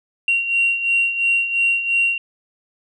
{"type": "beating tone pair", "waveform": "sine", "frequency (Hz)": [2751, 2753.9], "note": ["F7", "F7"], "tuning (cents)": [-27, -25], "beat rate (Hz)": 2.9, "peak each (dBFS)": [-22, -16], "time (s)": [0.28, 2.18], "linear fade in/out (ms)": 2, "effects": ["tanh soft clip ceiling -9 dBFS"]}